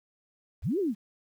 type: linear two-way sweep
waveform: sine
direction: up then down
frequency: 39.19 to 421.9 to 181.9 Hz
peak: -25 dBFS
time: 0.62-0.95 s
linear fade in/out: 50 ms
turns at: 0.79 s
effects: 10-bit